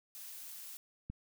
blue noise, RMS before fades -48 dBFS, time 0.15-0.77 s, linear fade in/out 0 ms
click, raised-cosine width 5 ms, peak -29 dBFS, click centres 1.1 s
effects none

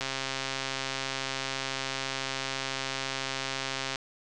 click train, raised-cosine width 0.2 ms, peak -14 dBFS, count 530, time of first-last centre 0.01-3.958 s, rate 134 Hz, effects resampled to 24000 Hz

